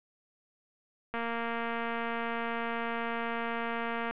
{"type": "click train", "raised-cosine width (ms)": 0.5, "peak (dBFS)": -20, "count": 690, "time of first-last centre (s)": [1.14, 4.11], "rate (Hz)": 232, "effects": ["resampled to 8000 Hz", "9-bit"]}